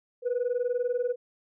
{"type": "tone pair together", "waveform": "sine", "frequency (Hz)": [480, 500.3], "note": ["B4", "B4"], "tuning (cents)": [-49, 22], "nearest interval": "minor second", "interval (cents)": 71, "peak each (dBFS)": -27, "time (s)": [0.22, 1.16], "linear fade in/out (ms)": 50, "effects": ["tanh soft clip ceiling -21 dBFS"]}